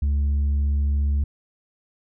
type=tone with tanh clipping; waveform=sine; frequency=71.4 Hz; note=D2; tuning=48 cents flat; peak=-19 dBFS; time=0.02-1.24 s; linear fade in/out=5 ms; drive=3 dB; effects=none